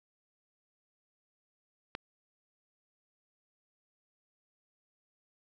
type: click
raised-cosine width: 0.3 ms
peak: -20 dBFS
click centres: 1.951 s
effects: none